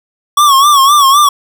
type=tone with vibrato; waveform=square; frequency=1129 Hz; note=C#6; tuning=31 cents sharp; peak=-5 dBFS; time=0.37-1.29 s; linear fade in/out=5 ms; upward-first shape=sine; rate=3.9 Hz; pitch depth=100 cents each way; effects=none